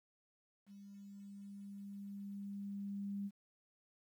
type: tone with level ramp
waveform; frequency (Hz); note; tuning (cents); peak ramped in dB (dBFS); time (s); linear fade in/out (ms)
sine; 200.1; G3; +36; -53 to -38; 0.66-3.31; 50
effects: 12-bit